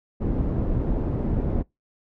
pink low-pass noise, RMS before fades -24 dBFS, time 0.2-1.63 s, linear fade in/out 20 ms, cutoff 380 Hz, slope 12 dB/octave, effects noise-tail reverb RT60 0.2 s tail -25 dB re dry

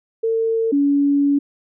sine tone pair in turn, 451.4 / 283.6 Hz, A4 / C#4, +44 / +40 cents, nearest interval minor sixth, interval 804 cents, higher first, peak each -16 / -13 dBFS, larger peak second, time 0.23-0.72 / 0.72-1.39 s, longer second, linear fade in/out 10 ms, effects none

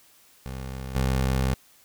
20% pulse tone with level steps, 65.41 Hz, C2, in tune, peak -28 / -17 dBFS, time 0.46-1.54 s, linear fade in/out 0 ms, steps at 0.95 s, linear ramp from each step 5 ms, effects white hiss -57 dBFS RMS until 1.84 s

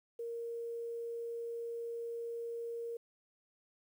sine tone with quantisation, 466.2 Hz, A#4, in tune, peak -38 dBFS, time 0.19-2.97 s, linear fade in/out 5 ms, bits 11, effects none

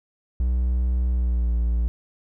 triangle tone with pitch glide, 61.74 to 58.27 Hz, B1 to A#1, 0 to 0 cents, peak -17 dBFS, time 0.4-1.88 s, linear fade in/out 0 ms, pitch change -100 cents, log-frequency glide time 1.11-1.54 s, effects none

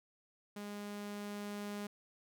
sawtooth tone with level ramp, 205.4 Hz, G#3, 19 cents flat, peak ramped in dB -39 to -36 dBFS, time 0.56-1.87 s, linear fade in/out 5 ms, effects none

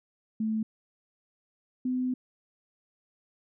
sine tone pair in turn, 219 / 253.7 Hz, A3 / B3, -8 / +47 cents, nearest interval minor third, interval 255 cents, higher second, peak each -26 dBFS, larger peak neither, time 0.4-0.63 / 1.85-2.14 s, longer second, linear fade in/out 5 ms, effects none

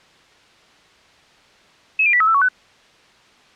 sine tone with pitch steps, 2579 / 2399 / 1959 / 1288 / 1327 / 1120 / 1501 Hz, E7 / D7 / B6 / E6 / E6 / C#6 / F#6, -39 / +36 / -15 / -41 / +11 / +18 / +24 cents, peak -12 dBFS, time 1.99-2.487 s, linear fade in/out 5 ms, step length 71 ms, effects white hiss -51 dBFS RMS until 3.55 s + low-pass 4000 Hz 12 dB/octave

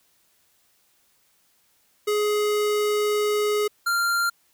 square tone pair in turn, 418.9 / 1389.6 Hz, G#4 / F6, +15 / -9 cents, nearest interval octave + major sixth, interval 2076 cents, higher second, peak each -21 dBFS, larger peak neither, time 2.07-3.68 / 3.86-4.3 s, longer first, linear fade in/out 10 ms, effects white hiss -64 dBFS RMS until 4.53 s

